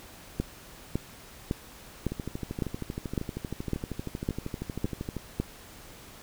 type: two click trains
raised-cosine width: 3 ms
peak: -20 / -14 dBFS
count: 40 / 10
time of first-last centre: 2.12-5.167 / 0.4-5.4 s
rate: 12.8 / 1.8 Hz
effects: pink hiss -49 dBFS RMS until 6.22 s